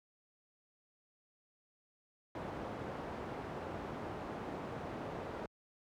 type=low-pass noise; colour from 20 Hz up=white; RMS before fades=-43 dBFS; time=2.35-5.46 s; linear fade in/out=2 ms; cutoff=750 Hz; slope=12 dB/octave; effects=high-pass 60 Hz 12 dB/octave